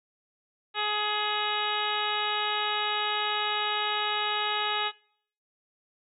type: harmonic tone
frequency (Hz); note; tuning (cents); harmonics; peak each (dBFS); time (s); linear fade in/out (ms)
420.1; G#4; +20; 1 / 2 / 3 / 4 / 5 / 6 / 7 / 8 / 9; -38 / -32 / -33 / -35 / -38 / -36 / -35 / -37 / -35; 0.74-4.92; 50
effects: noise-tail reverb RT60 0.6 s tail -22 dB re dry